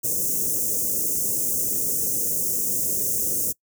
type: band-stop noise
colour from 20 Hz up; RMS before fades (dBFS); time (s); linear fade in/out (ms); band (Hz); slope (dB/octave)
white; -24; 0.03-3.53; 20; 540 to 6100; 48
effects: noise-tail reverb RT60 0.1 s tail -23 dB re dry + high-pass 80 Hz 12 dB/octave